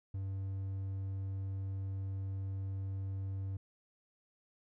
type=tone with hard clipping; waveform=triangle; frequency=96.8 Hz; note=G2; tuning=21 cents flat; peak=-37 dBFS; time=0.14-3.57 s; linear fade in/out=5 ms; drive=6 dB; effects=none